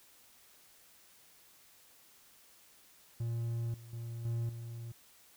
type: tone with level steps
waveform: triangle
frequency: 116.54 Hz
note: A#2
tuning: in tune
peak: -31 / -47 / -37 / -30 / -39 dBFS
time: 3.2-4.92 s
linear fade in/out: 5 ms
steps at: 3.74 / 3.93 / 4.25 / 4.49 s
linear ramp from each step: 2 ms
effects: white hiss -62 dBFS RMS until 5.36 s